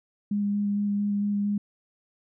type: tone with vibrato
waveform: sine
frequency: 204 Hz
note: G#3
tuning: 31 cents flat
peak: -23 dBFS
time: 0.31-1.58 s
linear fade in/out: 5 ms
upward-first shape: square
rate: 4.4 Hz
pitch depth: 9 cents each way
effects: none